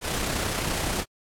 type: noise with amplitude modulation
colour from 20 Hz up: pink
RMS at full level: -26 dBFS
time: 0.01-1.05 s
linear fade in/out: 50 ms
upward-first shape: sine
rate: 31.7 Hz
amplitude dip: 40%
effects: low-pass 12000 Hz 12 dB/octave + AAC 64 kbps